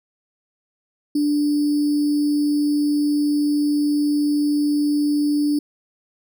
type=tone with sample-and-hold; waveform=sine; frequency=293.7 Hz; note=D4; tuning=in tune; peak=-16 dBFS; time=1.15-5.59 s; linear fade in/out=5 ms; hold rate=4900 Hz; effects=none